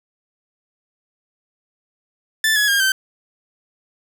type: tone with pitch steps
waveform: sawtooth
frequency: 1760 / 1686.4 / 1615.8 / 1548.2 Hz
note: A6 / G#6 / G#6 / G6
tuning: 0 / +26 / -48 / -22 cents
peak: -11 dBFS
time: 2.44-2.92 s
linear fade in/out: 2 ms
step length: 120 ms
effects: none